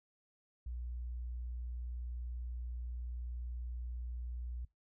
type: tone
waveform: sine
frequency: 60.4 Hz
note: B1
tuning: 38 cents flat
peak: -39 dBFS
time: 0.66-4.65 s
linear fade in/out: 5 ms
effects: noise-tail reverb RT60 0.2 s tail -22 dB re dry